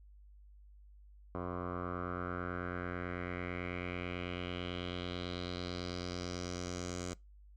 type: tone with low-pass filter sweep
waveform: 10% pulse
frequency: 89.1 Hz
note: F2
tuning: 35 cents sharp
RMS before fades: -40 dBFS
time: 1.35-7.14 s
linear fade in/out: 0 ms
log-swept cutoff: 1000 to 7100 Hz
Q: 3.7
effects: noise-tail reverb RT60 0.2 s tail -23 dB re dry + added 50 Hz sine -55 dBFS peak until 7.56 s